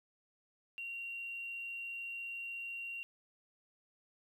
sine tone with quantisation, 2757 Hz, F7, 23 cents flat, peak -40 dBFS, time 0.78-3.03 s, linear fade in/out 0 ms, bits 11, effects none

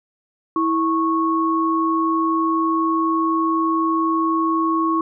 sine tone pair together, 326.1 / 1102 Hz, E4 / C#6, -19 / -11 cents, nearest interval octave + major sixth, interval 2108 cents, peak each -19 dBFS, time 0.56-5.01 s, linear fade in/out 2 ms, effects none

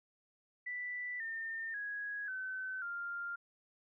sine tone with pitch steps, 1975.5 / 1811.5 / 1661.2 / 1523.3 / 1396.9 Hz, B6 / A6 / G#6 / F#6 / F6, 0 / +50 / 0 / +50 / 0 cents, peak -38 dBFS, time 0.66-3.36 s, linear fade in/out 10 ms, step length 540 ms, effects none

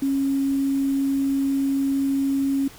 sine tone with quantisation, 274 Hz, C#4, 20 cents flat, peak -19 dBFS, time 0.02-2.68 s, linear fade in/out 5 ms, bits 7, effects pink hiss -45 dBFS RMS until 2.78 s

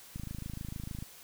click train, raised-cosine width 5 ms, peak -27 dBFS, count 24, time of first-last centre 0.16-1.025 s, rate 26.6 Hz, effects white hiss -53 dBFS RMS until 1.23 s

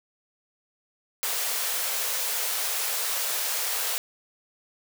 white high-pass noise, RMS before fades -28 dBFS, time 1.23-3.98 s, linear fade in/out 0 ms, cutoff 420 Hz, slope 96 dB/octave, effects none

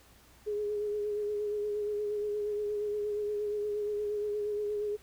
sine tone with vibrato, 416.8 Hz, G#4, 6 cents sharp, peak -30 dBFS, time 0.46-4.97 s, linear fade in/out 20 ms, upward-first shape sine, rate 8.5 Hz, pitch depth 27 cents each way, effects added 60 Hz sine -61 dBFS peak until 5.02 s + pink hiss -60 dBFS RMS until 5.02 s

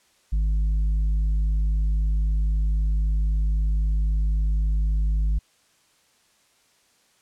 triangle tone with tanh clipping, 51.91 Hz, G#1, in tune, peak -20 dBFS, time 0.32-5.39 s, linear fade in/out 10 ms, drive 9 dB, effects white hiss -62 dBFS RMS until 7.21 s + low-pass 9000 Hz 12 dB/octave

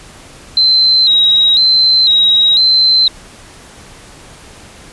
sine tone with vibrato, 3951 Hz, B7, in tune, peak -6 dBFS, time 0.57-3.08 s, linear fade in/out 2 ms, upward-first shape square, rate 1 Hz, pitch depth 58 cents each way, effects pink hiss -37 dBFS RMS until 4.92 s + resampled to 24000 Hz

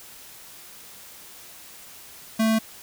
square tone, 221.7 Hz, A3, 13 cents sharp, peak -19 dBFS, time 2.39-2.59 s, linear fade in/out 10 ms, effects white hiss -45 dBFS RMS until 2.82 s

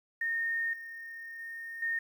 sine tone with level steps, 1836 Hz, A#6, 27 cents flat, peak -29 / -41 / -39 / -29 dBFS, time 0.21-1.99 s, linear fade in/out 5 ms, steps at 0.73 / 1.39 / 1.82 s, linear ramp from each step 5 ms, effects 10-bit

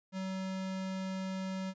square tone, 189.4 Hz, F#3, 41 cents sharp, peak -36 dBFS, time 0.12-1.74 s, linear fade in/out 50 ms, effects resampled to 16000 Hz

